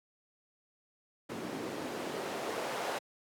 white noise with band-pass filter sweep, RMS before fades -38 dBFS, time 1.29-2.99 s, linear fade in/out 10 ms, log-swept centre 240 to 640 Hz, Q 1.2, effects high-pass 100 Hz 12 dB/octave

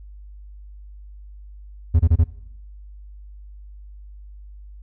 triangle tone bursts, 81.3 Hz, E2, 23 cents flat, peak -9 dBFS, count 4, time 1.94-2.241 s, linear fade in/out 10 ms, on 55 ms, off 27 ms, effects noise-tail reverb RT60 0.8 s tail -20 dB re dry + added 50 Hz sine -38 dBFS peak until 4.82 s

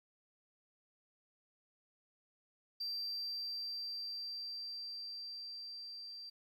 sine tone with level ramp, 4699 Hz, D8, in tune, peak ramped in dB -35 to -46 dBFS, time 2.8-6.3 s, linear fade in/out 10 ms, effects tanh soft clip ceiling -36 dBFS + 12-bit

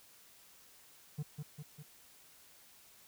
triangle tone with echo, 149 Hz, D3, 25 cents sharp, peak -33 dBFS, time 1.18-1.23 s, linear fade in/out 10 ms, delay 200 ms, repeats 3, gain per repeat -4 dB, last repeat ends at 1.83 s, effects white hiss -61 dBFS RMS until 3.07 s

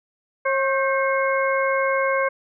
harmonic tone with a mistuned harmonic, 540 Hz, C#5, 45 cents flat, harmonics 1 / 2 / 3 / 4, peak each -21 / -24 / -26 / -27 dBFS, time 0.45-2.29 s, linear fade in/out 10 ms, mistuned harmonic 3, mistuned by -56 cents, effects none

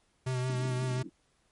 square tone with vibrato, 127.5 Hz, C3, 44 cents flat, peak -30 dBFS, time 0.26-1.03 s, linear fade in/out 10 ms, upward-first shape sine, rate 5.6 Hz, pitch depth 27 cents each way
white band-pass noise, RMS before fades -44 dBFS, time 0.48-1.1 s, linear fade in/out 20 ms, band 170 to 330 Hz, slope 48 dB/octave
effects pink hiss -71 dBFS RMS until 1.51 s + MP3 48 kbps

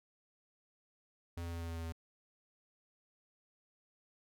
square tone with pitch steps, 85.3 / 84.76 / 84.22 / 83.69 / 83.16 / 82.63 / 82.11 Hz, F2 / E2 / E2 / E2 / E2 / E2 / E2, -40 / +49 / +38 / +27 / +16 / +5 / -6 cents, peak -40 dBFS, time 1.37-1.923 s, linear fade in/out 5 ms, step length 79 ms, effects none

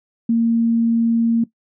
sine tone, 230.4 Hz, A#3, 20 cents flat, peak -13 dBFS, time 0.29-1.44 s, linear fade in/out 5 ms, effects noise-tail reverb RT60 0.1 s tail -17 dB re dry

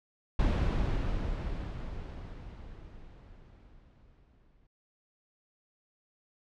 brown noise with exponential decay, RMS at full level -25 dBFS, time 0.39-4.67 s, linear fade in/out 5 ms, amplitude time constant 930 ms, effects low-pass 4000 Hz 12 dB/octave

